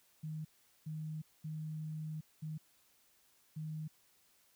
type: tone bursts at uneven times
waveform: sine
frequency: 155.56 Hz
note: D#3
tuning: in tune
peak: -39 dBFS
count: 5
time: 0.23-0.45 / 0.86-1.22 / 1.44-2.21 / 2.42-2.58 / 3.56-3.88 s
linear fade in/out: 10 ms
effects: white hiss -70 dBFS RMS until 4.55 s